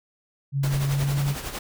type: tone with pitch glide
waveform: sine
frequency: 138.59 to 140.52 Hz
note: C#3 to C#3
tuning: 0 to +24 cents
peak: -21 dBFS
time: 0.52-1.36 s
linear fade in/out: 50 ms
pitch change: +24 cents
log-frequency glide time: 0.78-1.2 s
type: noise with tremolo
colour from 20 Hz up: pink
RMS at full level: -31 dBFS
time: 0.63-1.59 s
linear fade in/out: 5 ms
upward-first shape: sine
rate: 11 Hz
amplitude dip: 55%
effects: none